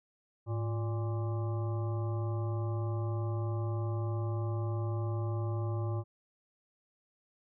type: harmonic tone with a mistuned harmonic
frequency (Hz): 116.54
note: A#2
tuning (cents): 0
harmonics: 1 / 3 / 5 / 7 / 9 / 10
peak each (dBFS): -31 / -41 / -45 / -48 / -50 / -51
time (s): 0.46-6.04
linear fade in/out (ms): 50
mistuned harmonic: 1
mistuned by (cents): -140
effects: none